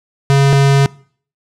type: tone pair in turn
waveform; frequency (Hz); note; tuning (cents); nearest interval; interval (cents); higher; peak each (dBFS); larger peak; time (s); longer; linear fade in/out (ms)
square; 138.59 / 138.59; C#3 / C#3; 0 / 0; unison; 0; neither; -8; neither; 0.3-0.53 / 0.53-0.86; second; 0
effects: noise-tail reverb RT60 0.5 s tail -22 dB re dry + low-pass 8000 Hz 12 dB/octave